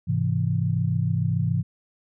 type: chord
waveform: sine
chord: Ab augmented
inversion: none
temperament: equal with one note detuned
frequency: 103.83 / 130.81 / 165.39 Hz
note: Ab2 / C3 / E3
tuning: 0 / 0 / +6 cents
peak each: -25 dBFS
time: 0.07-1.63 s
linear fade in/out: 20 ms
effects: none